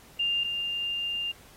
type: tone pair in turn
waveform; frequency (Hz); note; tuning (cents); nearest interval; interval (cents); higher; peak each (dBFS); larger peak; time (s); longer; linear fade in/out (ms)
sine; 2800 / 2800; F7 / F7; +4 / +4; unison; 0; neither; -24 / -28; first; 0.19-0.44 / 0.44-1.32; second; 10
effects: pink hiss -54 dBFS RMS until 1.56 s + AAC 48 kbps